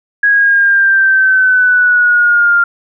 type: exponential sweep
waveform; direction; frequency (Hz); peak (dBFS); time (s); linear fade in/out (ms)
sine; down; 1658 to 1395; -6; 0.23-2.64; 5
effects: none